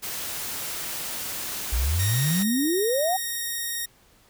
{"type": "noise", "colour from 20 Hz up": "white", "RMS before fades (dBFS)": -32, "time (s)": [0.02, 2.44], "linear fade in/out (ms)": 20}
{"type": "exponential sweep", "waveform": "sine", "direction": "up", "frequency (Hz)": [55, 784], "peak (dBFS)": -21, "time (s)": [1.72, 3.17], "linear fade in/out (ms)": 10}
{"type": "tone", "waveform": "5% pulse", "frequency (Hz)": 1864.7, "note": "A#6", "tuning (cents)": 0, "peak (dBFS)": -17, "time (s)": [1.99, 3.86], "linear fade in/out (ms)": 10}
{"effects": ["pink hiss -58 dBFS RMS until 4.29 s"]}